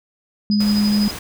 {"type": "tone", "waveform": "sine", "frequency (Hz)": 207.7, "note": "G#3", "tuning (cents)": 0, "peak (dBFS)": -14, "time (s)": [0.5, 1.08], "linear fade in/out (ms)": 0}
{"type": "tone with tremolo", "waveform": "sine", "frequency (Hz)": 4978, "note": "D#8", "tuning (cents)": 0, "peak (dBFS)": -22, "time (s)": [0.51, 1.11], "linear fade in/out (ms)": 5, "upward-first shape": "sine", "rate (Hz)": 12, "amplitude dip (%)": 65}
{"type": "noise", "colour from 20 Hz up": "pink", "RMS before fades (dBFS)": -31, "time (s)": [0.6, 1.19], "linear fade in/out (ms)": 5}
{"effects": []}